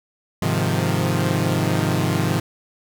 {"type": "chord", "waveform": "sawtooth", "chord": "F minor seventh", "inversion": "first", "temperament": "equal", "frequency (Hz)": [103.83, 130.81, 155.56, 174.61], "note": ["Ab2", "C3", "Eb3", "F3"], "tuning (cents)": [0, 0, 0, 0], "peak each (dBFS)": -20, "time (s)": [0.42, 2.4], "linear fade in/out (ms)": 5, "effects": []}